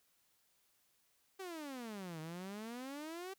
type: exponential two-way sweep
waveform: sawtooth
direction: down then up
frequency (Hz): 392 to 154.7 to 392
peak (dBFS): -40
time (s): 1.39-3.34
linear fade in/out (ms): 10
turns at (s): 2.2
effects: white hiss -75 dBFS RMS until 3.38 s